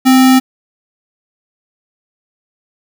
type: tone with sample-and-hold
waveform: sine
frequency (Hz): 258.5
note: C4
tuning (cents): -21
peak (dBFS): -4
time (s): 0.05-0.4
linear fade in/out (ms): 20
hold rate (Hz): 1050
effects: none